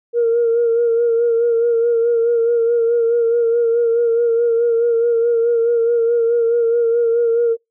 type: tone with vibrato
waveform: sine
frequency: 466.2 Hz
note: A#4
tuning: in tune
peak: -11 dBFS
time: 0.13-7.57 s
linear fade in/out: 50 ms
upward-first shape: sine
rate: 4.7 Hz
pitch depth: 34 cents each way
effects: noise-tail reverb RT60 0.2 s tail -26 dB re dry + tanh soft clip ceiling -8 dBFS